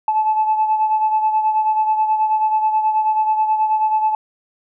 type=beating tone pair; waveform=sine; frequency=865 / 874.3 Hz; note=A5 / A5; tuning=-30 / -11 cents; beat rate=9.3 Hz; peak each=-14 / -22 dBFS; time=0.08-4.15 s; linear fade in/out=2 ms; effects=tanh soft clip ceiling -8 dBFS